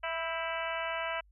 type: harmonic tone with a mistuned harmonic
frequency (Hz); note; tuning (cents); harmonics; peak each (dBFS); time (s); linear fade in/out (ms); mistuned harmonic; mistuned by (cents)
329.6; E4; 0; 2 / 3 / 4 / 5 / 6 / 7 / 8 / 9; -37 / -39 / -40 / -41 / -42 / -42 / -43 / -44; 0.03-1.21; 10; 5; -51
effects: added 50 Hz sine -59 dBFS peak until 1.31 s